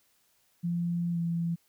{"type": "tone with pitch glide", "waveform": "sine", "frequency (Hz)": [172.1, 168.85], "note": ["F3", "E3"], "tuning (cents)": [-25, 42], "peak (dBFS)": -27, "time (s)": [0.63, 1.56], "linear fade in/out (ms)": 20, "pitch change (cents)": -33, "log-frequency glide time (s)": [1.12, 1.18], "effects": ["white hiss -69 dBFS RMS until 1.68 s"]}